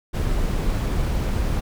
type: noise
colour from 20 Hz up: brown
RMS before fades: -22 dBFS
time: 0.13-1.61 s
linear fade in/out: 20 ms
effects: none